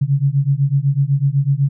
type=beating tone pair; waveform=sine; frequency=135.4 / 143.4 Hz; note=C#3 / D3; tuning=-40 / -41 cents; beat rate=8 Hz; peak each=-16 dBFS; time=0.01-1.69 s; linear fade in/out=10 ms; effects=none